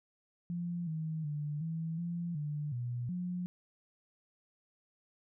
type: tone with pitch steps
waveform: sine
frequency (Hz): 173.2 / 158.5 / 148.1 / 162.7 / 171.6 / 148.3 / 121.7 / 178.8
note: F3 / D#3 / D3 / E3 / F3 / D3 / B2 / F3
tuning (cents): -14 / +32 / +15 / -22 / -30 / +17 / -25 / +41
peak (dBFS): -34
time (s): 0.5-3.46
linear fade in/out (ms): 0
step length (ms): 370
effects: none